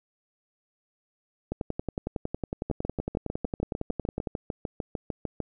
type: two click trains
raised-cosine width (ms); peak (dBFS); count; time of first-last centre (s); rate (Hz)
2; -16 / -17; 31 / 19; 1.52-4.272 / 2.7-5.403; 10.9 / 6.66
effects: none